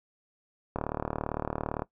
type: click train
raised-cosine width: 1 ms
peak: -16 dBFS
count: 41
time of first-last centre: 0.76-1.821 s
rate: 37.7 Hz
effects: noise-tail reverb RT60 0.1 s tail -18 dB re dry